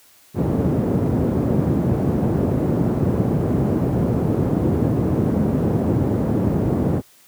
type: band-pass noise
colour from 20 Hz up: pink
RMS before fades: -19 dBFS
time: 0.34-7.02 s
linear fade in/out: 50 ms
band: 100 to 370 Hz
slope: 12 dB/octave
effects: white hiss -52 dBFS RMS until 7.27 s + high-pass 60 Hz 12 dB/octave